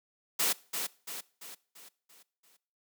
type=noise with echo; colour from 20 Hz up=white; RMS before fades=-28 dBFS; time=0.39-0.53 s; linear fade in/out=10 ms; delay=340 ms; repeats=6; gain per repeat=-6 dB; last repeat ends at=2.57 s; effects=noise-tail reverb RT60 0.5 s tail -22 dB re dry + high-pass 200 Hz 12 dB/octave